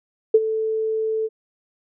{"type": "tone with ADSR envelope", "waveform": "sine", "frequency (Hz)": 440, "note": "A4", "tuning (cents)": 0, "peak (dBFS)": -7, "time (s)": [0.34, 1.29], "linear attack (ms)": 7, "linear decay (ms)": 42, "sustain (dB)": -13, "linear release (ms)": 36, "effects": []}